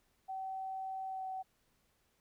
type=tone with pitch glide; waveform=sine; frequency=764 to 757 Hz; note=G5 to F#5; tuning=-45 to +39 cents; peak=-38 dBFS; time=0.28-1.43 s; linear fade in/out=20 ms; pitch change=-16 cents; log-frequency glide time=1.07-1.26 s; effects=pink hiss -75 dBFS RMS until 2.2 s